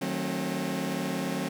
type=chord; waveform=sawtooth; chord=D# diminished seventh; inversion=none; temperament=just; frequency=155.56 / 186.68 / 224 / 268.8 Hz; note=D#3 / F#3 / A3 / C4; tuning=0 / +16 / +31 / +47 cents; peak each=-33 / -29 / -32 / -29 dBFS; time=0.01-1.49 s; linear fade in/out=10 ms; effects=none